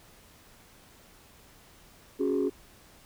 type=chord; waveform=sine; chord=C# suspended fourth; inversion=none; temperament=just; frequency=277.2 / 369.6 / 415.8 Hz; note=C#4 / F#4 / G#4; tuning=0 / -2 / +2 cents; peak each=-28 dBFS; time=2.19-2.5 s; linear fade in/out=20 ms; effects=tanh soft clip ceiling -19 dBFS + pink hiss -56 dBFS RMS until 3.05 s